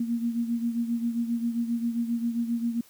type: beating tone pair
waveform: sine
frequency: 232.7 / 240.2 Hz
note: A#3 / B3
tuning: -3 / -48 cents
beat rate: 7.5 Hz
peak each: -26 / -32 dBFS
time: 0-2.81 s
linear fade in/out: 5 ms
effects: white hiss -56 dBFS RMS until 2.89 s